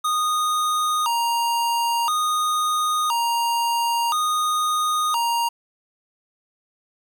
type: tone with vibrato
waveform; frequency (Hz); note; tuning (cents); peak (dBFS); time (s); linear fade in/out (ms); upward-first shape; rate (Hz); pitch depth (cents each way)
square; 1076; C6; +48; -20; 0.04-5.49; 10; square; 0.49; 240
effects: 9-bit